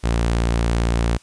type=tone; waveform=sawtooth; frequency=57.7 Hz; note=A#1; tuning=17 cents flat; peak=-13 dBFS; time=0.03-1.18 s; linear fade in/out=20 ms; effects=white hiss -52 dBFS RMS until 1.22 s + resampled to 22050 Hz